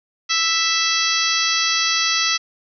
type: harmonic tone with a mistuned harmonic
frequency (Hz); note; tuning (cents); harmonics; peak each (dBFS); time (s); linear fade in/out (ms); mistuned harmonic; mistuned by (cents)
659.3; E5; 0; 2 / 3 / 4 / 5 / 6 / 7 / 8 / 9; -25 / -25 / -25 / -25 / -25 / -25 / -25 / -25; 0.29-2.38; 20; 6; +19
effects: none